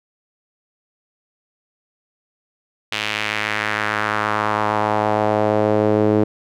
sawtooth tone with band-pass filter sweep, 106.4 Hz, G#2, 42 cents sharp, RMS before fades -19 dBFS, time 2.92-6.24 s, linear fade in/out 5 ms, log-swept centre 2900 to 380 Hz, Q 1.9, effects none

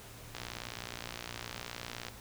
click train, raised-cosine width 0.2 ms, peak -22 dBFS, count 104, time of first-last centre 0.35-2.084 s, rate 59.4 Hz, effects added 111 Hz sine -53 dBFS peak until 2.2 s + pink hiss -51 dBFS RMS until 2.2 s

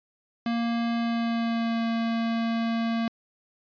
square tone with pitch glide, 233.1 to 229.1 Hz, A#3 to A#3, 0 to -30 cents, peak -25 dBFS, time 0.46-3.08 s, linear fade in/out 2 ms, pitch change -30 cents, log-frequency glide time 0.96-1.84 s, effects resampled to 11025 Hz

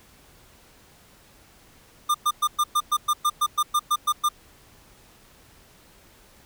square tone bursts, 1201 Hz, D6, 38 cents sharp, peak -19 dBFS, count 14, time 2.09-4.29 s, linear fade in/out 10 ms, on 55 ms, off 110 ms, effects pink hiss -54 dBFS RMS until 6.45 s

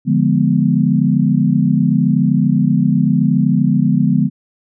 sine chord, D diminished seventh, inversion none, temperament equal, 146.83 / 174.61 / 207.7 / 246.9 Hz, D3 / F3 / Ab3 / Cb4, 0 / 0 / 0 / 0 cents, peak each -16 dBFS, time 0.05-4.3 s, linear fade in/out 50 ms, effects none

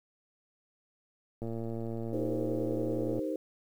click train, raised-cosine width 2 ms, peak -25 dBFS, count 203, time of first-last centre 1.42-3.192 s, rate 114 Hz
sine chord, C minor seventh, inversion first, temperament equal, 311.1 / 392 / 466.2 / 523.3 Hz, Eb4 / G4 / Bb4 / C5, 0 / 0 / 0 / 0 cents, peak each -34 / -39 / -40 / -36 dBFS, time 2.13-3.36 s, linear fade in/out 2 ms
effects 10-bit

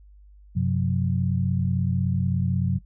sine tone cluster, 94.2 / 130.4 / 181.1 Hz, F#2 / C3 / F#3, +32 / -5 / -37 cents, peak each -25 dBFS, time 0.55-2.79 s, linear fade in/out 20 ms, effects noise-tail reverb RT60 0.1 s tail -21 dB re dry + added 50 Hz sine -47 dBFS peak until 2.85 s

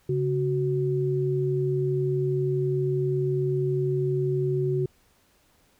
sine tone pair together, 138.59 / 370.9 Hz, C#3 / F#4, 0 / +4 cents, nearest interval octave + perfect fourth, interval 1704 cents, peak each -25 dBFS, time 0.09-4.86 s, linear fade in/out 5 ms, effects pink hiss -63 dBFS RMS until 5.79 s

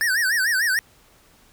square tone with vibrato, 1689 Hz, G#6, 29 cents sharp, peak -19 dBFS, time 0.01-0.79 s, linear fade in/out 0 ms, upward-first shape sine, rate 6.7 Hz, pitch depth 210 cents each way, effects pink hiss -55 dBFS RMS until 1.52 s

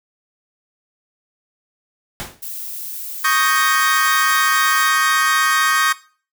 pink noise with exponential decay, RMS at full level -25 dBFS, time 2.2-2.45 s, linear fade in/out 0 ms, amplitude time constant 53 ms
violet noise, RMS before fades -29 dBFS, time 2.42-4.89 s, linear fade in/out 10 ms
40% pulse chord, Eb dominant seventh, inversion third, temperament equal, 1108.7 / 1244.5 / 1568 / 1864.7 Hz, Db6 / Eb6 / G6 / Bb6, 0 / 0 / 0 / 0 cents, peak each -19 dBFS, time 3.24-5.93 s, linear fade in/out 10 ms
effects noise-tail reverb RT60 0.4 s tail -18 dB re dry

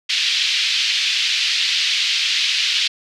pink band-pass noise, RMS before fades -19 dBFS, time 0.09-2.88 s, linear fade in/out 10 ms, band 2600 to 4600 Hz, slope 24 dB/octave, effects none

